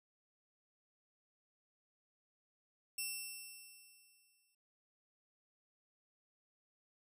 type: tone with exponential decay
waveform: 10% pulse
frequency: 2700 Hz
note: E7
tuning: 41 cents sharp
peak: -29 dBFS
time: 2.98-4.55 s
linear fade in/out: 5 ms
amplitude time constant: 340 ms
effects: none